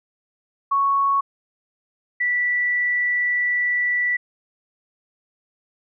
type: tone pair in turn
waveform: sine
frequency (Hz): 1108.7 / 1962.4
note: C#6 / B6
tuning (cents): 0 / -12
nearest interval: minor seventh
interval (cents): 988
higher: second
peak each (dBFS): -16 / -18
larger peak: first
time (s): 0.71-1.21 / 2.2-4.17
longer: second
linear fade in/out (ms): 10
effects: none